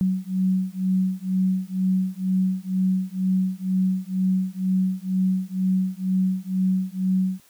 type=beating tone pair; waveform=sine; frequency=186.1 / 188.2 Hz; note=F#3 / F#3; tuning=+10 / +30 cents; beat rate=2.1 Hz; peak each=-23 dBFS; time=0.01-7.4 s; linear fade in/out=0 ms; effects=white hiss -56 dBFS RMS until 7.49 s